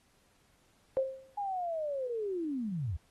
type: tone with exponential decay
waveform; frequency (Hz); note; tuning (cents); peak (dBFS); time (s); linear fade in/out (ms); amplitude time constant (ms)
sine; 530; C5; +22; -24; 0.97-1.35; 0; 81
type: linear sweep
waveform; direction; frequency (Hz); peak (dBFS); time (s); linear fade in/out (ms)
sine; down; 830.6 to 69.3; -32; 1.37-2.97; 10
effects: pink hiss -69 dBFS RMS until 3.1 s + AAC 32 kbps